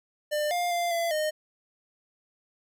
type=tone with pitch steps; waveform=square; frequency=598 / 704 / 694 / 677 / 614 Hz; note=D5 / F5 / F5 / E5 / D#5; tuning=+31 / +14 / -11 / +46 / -23 cents; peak=-26 dBFS; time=0.31-1.31 s; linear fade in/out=20 ms; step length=200 ms; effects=none